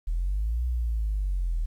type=linear two-way sweep; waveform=sine; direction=up then down; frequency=38.73 to 62 to 38.73 Hz; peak=-23 dBFS; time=0.07-1.66 s; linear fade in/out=10 ms; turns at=0.66 s; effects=tanh soft clip ceiling -20 dBFS + 10-bit